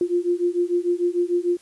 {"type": "beating tone pair", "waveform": "sine", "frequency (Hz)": [347.6, 354.3], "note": ["F4", "F4"], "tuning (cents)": [-8, 25], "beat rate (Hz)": 6.7, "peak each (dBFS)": -22, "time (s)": [0.01, 1.57], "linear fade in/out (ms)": 2, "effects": ["white hiss -54 dBFS RMS until 1.61 s", "resampled to 24000 Hz"]}